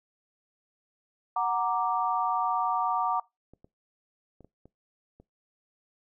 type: chord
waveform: sine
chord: Gb augmented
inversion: none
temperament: equal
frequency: 740 / 932.3 / 1174.7 Hz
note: Gb5 / Bb5 / D6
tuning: 0 / 0 / 0 cents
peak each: -29 dBFS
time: 1.36-3.2 s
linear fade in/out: 5 ms
type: clicks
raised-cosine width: 2 ms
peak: -38 dBFS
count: 6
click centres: 3.536 / 3.645 / 4.407 / 4.446 / 4.656 / 5.2 s
effects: noise-tail reverb RT60 0.2 s tail -22 dB re dry